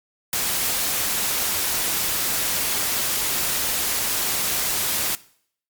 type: noise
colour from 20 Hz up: white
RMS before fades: -23 dBFS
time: 0.33-5.15 s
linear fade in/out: 0 ms
effects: noise-tail reverb RT60 0.6 s tail -20 dB re dry + MP3 96 kbps